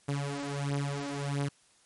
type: beating tone pair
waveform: sawtooth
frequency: 140.8 / 142.3 Hz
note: C#3 / C#3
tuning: +27 / +46 cents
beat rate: 1.5 Hz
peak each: -30 / -30 dBFS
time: 0.08-1.49 s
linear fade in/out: 10 ms
effects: white hiss -64 dBFS RMS until 1.85 s + MP3 48 kbps